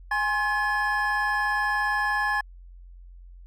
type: tone cluster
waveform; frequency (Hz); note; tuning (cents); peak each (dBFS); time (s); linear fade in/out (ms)
triangle; 826 / 1060 / 1709; G#5 / C6 / G#6; -10 / +22 / +49; -26 / -28 / -23; 0.11-2.41; 5
effects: added 44 Hz sine -43 dBFS peak until 3.46 s